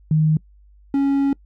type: tone pair in turn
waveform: sine / triangle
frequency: 155.56 / 277.2 Hz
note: D#3 / C#4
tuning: 0 / 0 cents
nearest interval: minor seventh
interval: 1000 cents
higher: second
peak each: -13 / -13 dBFS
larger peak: neither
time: 0.11-0.37 / 0.94-1.33 s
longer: second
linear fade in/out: 2 ms
effects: noise-tail reverb RT60 0.1 s tail -24 dB re dry + added 50 Hz sine -47 dBFS peak until 1.45 s